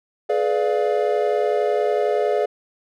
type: chord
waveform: triangle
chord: G# diminished seventh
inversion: none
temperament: equal with one note detuned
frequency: 423.1 / 493.9 / 587.3 / 698.5 Hz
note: G#4 / B4 / D5 / F5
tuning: +32 / 0 / 0 / 0 cents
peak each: -19 / -23 / -21 / -23 dBFS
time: 0.29-2.46 s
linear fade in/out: 10 ms
effects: none